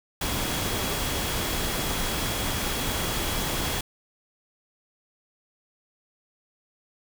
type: tone in noise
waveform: sine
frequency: 3322 Hz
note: G#7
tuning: in tune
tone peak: -38 dBFS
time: 0.21-3.81 s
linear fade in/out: 5 ms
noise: pink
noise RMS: -28 dBFS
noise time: 0.21-3.81 s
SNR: -13 dB
effects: none